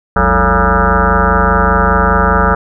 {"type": "tone with frequency modulation", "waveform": "sine", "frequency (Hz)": 697, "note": "F5", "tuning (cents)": -4, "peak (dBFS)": -7, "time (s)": [0.16, 2.55], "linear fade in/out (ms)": 5, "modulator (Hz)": 129, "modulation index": 6.2, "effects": []}